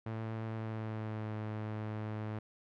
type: tone with pitch glide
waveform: sawtooth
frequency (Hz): 111.4 to 107.61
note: A2 to A2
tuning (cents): +22 to -38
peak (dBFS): -33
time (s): 0.06-2.39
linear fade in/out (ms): 5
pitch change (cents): -60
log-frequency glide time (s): 0.51-1.34
effects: low-pass 2000 Hz 12 dB/octave